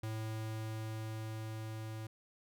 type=tone with level ramp; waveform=square; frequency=110 Hz; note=A2; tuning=in tune; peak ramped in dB=-38 to -42 dBFS; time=0.03-2.07 s; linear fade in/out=5 ms; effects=none